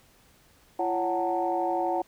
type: tone cluster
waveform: sine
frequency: 341.3 / 557 / 741 / 861 / 913 Hz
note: F4 / C#5 / F#5 / A5 / A#5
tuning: -40 / +8 / +2 / -38 / -36 cents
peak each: -30 / -32 / -27 / -35 / -34 dBFS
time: 0.79-2.02 s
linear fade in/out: 5 ms
effects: tanh soft clip ceiling -14 dBFS + pink hiss -60 dBFS RMS until 2.07 s